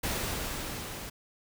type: noise with level ramp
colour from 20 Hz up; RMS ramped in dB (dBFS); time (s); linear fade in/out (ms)
pink; -31 to -41; 0.03-1.1; 10
effects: none